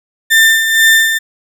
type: tone with tremolo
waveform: 35% pulse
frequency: 1792 Hz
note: A6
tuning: 31 cents sharp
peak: -3 dBFS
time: 0.3-1.19 s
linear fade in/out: 20 ms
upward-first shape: sine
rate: 2.1 Hz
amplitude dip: 55%
effects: none